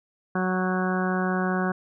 harmonic tone with a mistuned harmonic, 185 Hz, F#3, in tune, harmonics 1 / 2 / 3 / 4 / 5 / 6 / 7 / 8 / 9, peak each -25 / -30 / -35 / -32 / -39 / -33 / -39 / -32 / -37 dBFS, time 0.35-1.72 s, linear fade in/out 5 ms, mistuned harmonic 9, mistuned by -29 cents, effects none

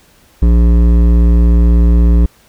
triangle tone with hard clipping, 58.2 Hz, A#1, 2 cents flat, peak -7 dBFS, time 0.42-2.26 s, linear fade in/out 5 ms, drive 16 dB, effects pink hiss -48 dBFS RMS until 2.48 s

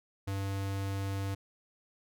square tone, 98 Hz, G2, in tune, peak -33 dBFS, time 0.27-1.35 s, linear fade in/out 10 ms, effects none

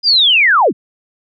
sine linear sweep, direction down, 4978 to 123.47 Hz, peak -7 dBFS, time 0.03-0.73 s, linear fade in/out 50 ms, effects none

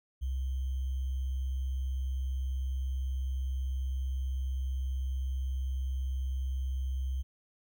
sine tone with sample-and-hold, 65.41 Hz, C2, in tune, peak -30 dBFS, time 0.21-7.23 s, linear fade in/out 20 ms, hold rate 3150 Hz, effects none

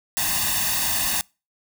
white noise with comb filter, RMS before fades -23 dBFS, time 0.17-1.21 s, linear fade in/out 0 ms, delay 1.1 ms, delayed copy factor +1, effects noise-tail reverb RT60 0.3 s tail -26 dB re dry

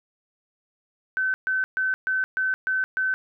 sine tone bursts, 1527 Hz, G6, 46 cents flat, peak -21 dBFS, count 7, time 1.17-3.14 s, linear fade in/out 0 ms, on 170 ms, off 130 ms, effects none

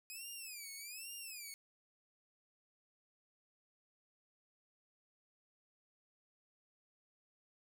10% pulse tone with vibrato, 2489 Hz, D#7, in tune, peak -38 dBFS, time 0.1-1.54 s, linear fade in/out 0 ms, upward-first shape sine, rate 1.2 Hz, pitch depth 210 cents each way, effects none

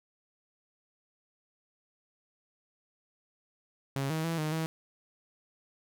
sawtooth tone with pitch steps, 137.1 / 158.9 / 165.5 / 154.2 / 160.8 Hz, C#3 / D#3 / E3 / D#3 / E3, -19 / +37 / +7 / -15 / -43 cents, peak -26 dBFS, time 3.96-4.66 s, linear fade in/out 0 ms, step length 140 ms, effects none

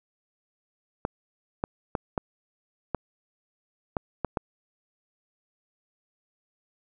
clicks, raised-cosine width 1 ms, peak -12 dBFS, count 8, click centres 1.051 / 1.639 / 1.952 / 2.178 / 2.947 / 3.968 / 4.247 / 4.372 s, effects none

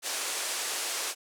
white band-pass noise, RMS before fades -33 dBFS, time 0.02-1.15 s, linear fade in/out 50 ms, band 350 to 10000 Hz, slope 24 dB/octave, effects none

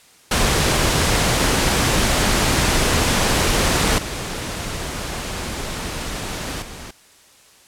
pink noise with level steps, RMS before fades -17 / -27 / -35 dBFS, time 0.31-6.91 s, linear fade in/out 5 ms, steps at 3.98 / 6.62 s, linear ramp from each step 2 ms, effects white hiss -50 dBFS RMS until 7.67 s + low-pass 10000 Hz 12 dB/octave

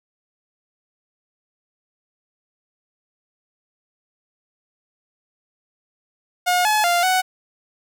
sawtooth tone with pitch steps, 718 / 853 / 697 / 744 Hz, F5 / G#5 / F5 / F#5, +48 / +46 / -4 / +9 cents, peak -12 dBFS, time 6.46-7.22 s, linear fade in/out 20 ms, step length 190 ms, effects none

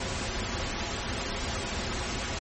pink noise with comb filter, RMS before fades -32 dBFS, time 0-2.39 s, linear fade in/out 5 ms, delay 6.6 ms, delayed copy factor -0.5, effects MP3 32 kbps

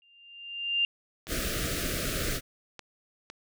sine tone with exponential growth, 2794 Hz, F7, in tune, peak -21 dBFS, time 0.02-0.85 s, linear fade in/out 1 ms, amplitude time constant 180 ms
click train, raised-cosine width 0.2 ms, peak -24 dBFS, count 5, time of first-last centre 1.27-3.3 s, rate 1.97 Hz
pink band-stop noise, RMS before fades -31 dBFS, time 1.27-2.41 s, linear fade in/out 50 ms, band 680 to 1200 Hz, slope 96 dB/octave
effects none

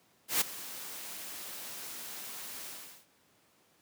white noise with ADSR envelope, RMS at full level -26 dBFS, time 0.28-3.06 s, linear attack 130 ms, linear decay 13 ms, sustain -17 dB, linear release 400 ms, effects pink hiss -67 dBFS RMS until 3.81 s + high-pass 150 Hz 12 dB/octave

